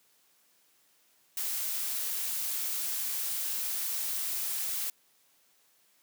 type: noise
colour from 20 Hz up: blue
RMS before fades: -33 dBFS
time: 1.37-4.9 s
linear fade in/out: 2 ms
effects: white hiss -67 dBFS RMS until 6.02 s + high-pass 150 Hz 12 dB/octave